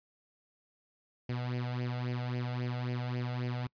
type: tone with flanger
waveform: sawtooth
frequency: 123.47 Hz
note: B2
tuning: in tune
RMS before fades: -35 dBFS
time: 1.29-3.67 s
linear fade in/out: 5 ms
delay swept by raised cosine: 0.39 to 1.49 ms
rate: 3.7 Hz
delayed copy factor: +0.7
effects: noise-tail reverb RT60 0.1 s tail -26 dB re dry + resampled to 11025 Hz